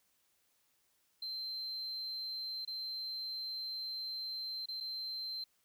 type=tone with dropouts; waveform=sine; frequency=4116 Hz; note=C8; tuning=29 cents flat; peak=-36 dBFS; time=1.22-5.44 s; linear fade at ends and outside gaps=5 ms; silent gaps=2.65-2.675 / 4.658-4.685 / 4.803-4.807 s; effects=tanh soft clip ceiling -37 dBFS + white hiss -75 dBFS RMS until 5.64 s